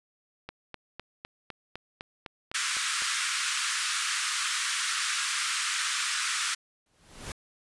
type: click train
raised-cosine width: 0.3 ms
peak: -22 dBFS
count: 11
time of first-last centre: 0.49-3.022 s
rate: 3.95 Hz
type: band-pass noise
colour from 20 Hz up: pink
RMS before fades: -30 dBFS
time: 2.54-6.55 s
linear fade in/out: 10 ms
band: 1200 to 10000 Hz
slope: 48 dB/octave
type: noise with exponential growth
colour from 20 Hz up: pink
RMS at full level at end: -35 dBFS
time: 6.86-7.32 s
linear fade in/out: 2 ms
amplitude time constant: 100 ms
effects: resampled to 24000 Hz